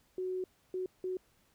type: tone bursts at uneven times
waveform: sine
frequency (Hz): 370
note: F#4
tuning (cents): 0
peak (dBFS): -33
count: 3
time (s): 0.18-0.44 / 0.74-0.86 / 1.04-1.17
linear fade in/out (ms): 2
effects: pink hiss -70 dBFS RMS until 1.54 s